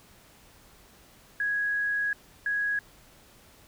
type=tone bursts at uneven times; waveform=sine; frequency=1661.2 Hz; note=G#6; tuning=in tune; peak=-25 dBFS; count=2; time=1.4-2.13 / 2.46-2.79 s; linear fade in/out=2 ms; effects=pink hiss -56 dBFS RMS until 3.67 s